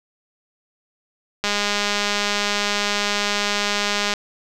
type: click train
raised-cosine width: 0.2 ms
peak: -4 dBFS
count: 554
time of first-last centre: 1.44-4.138 s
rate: 205 Hz
effects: none